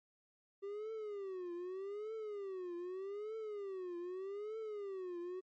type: tone with vibrato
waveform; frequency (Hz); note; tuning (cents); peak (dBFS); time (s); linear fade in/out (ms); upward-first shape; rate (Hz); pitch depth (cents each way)
triangle; 392.2; G4; +1; -39; 0.62-5.41; 20; triangle; 0.82; 230
effects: MP3 32 kbps